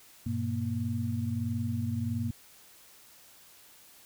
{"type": "tone cluster", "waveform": "sine", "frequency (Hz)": [98, 119.5, 234.1], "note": ["G2", "A#2", "A#3"], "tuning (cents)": [0, 43, 8], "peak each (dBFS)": [-33, -34, -33], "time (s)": [0.26, 2.31], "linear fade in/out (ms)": 5, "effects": ["white hiss -56 dBFS RMS until 4.05 s"]}